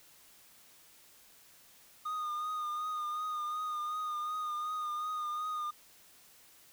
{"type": "tone with vibrato", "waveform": "triangle", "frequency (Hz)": 1228, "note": "D#6", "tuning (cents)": -23, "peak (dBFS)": -32, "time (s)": [2.05, 5.71], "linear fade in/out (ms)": 10, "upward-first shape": "triangle", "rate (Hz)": 2.7, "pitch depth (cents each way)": 36, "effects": ["white hiss -60 dBFS RMS until 6.72 s"]}